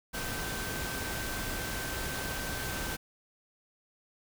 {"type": "tone in noise", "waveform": "sine", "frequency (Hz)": 1549, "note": "G6", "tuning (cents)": -21, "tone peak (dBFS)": -41, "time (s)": [0.13, 2.97], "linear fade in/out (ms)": 20, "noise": "pink", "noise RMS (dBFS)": -36, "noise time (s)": [0.13, 2.97], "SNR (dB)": -8, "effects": []}